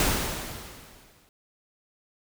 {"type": "noise with exponential decay", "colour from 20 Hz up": "pink", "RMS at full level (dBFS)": -22, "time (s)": [0, 1.29], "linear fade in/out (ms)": 1, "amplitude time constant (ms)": 280, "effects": []}